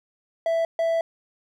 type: tone bursts at uneven times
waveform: triangle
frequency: 661 Hz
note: E5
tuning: 5 cents sharp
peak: -18 dBFS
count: 2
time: 0.46-0.65 / 0.79-1.01 s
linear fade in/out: 2 ms
effects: none